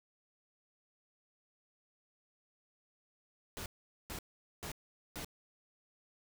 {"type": "noise bursts", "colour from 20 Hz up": "pink", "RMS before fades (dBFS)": -43, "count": 4, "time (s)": [3.57, 5.246], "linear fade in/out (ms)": 0, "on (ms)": 89, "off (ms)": 440, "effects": []}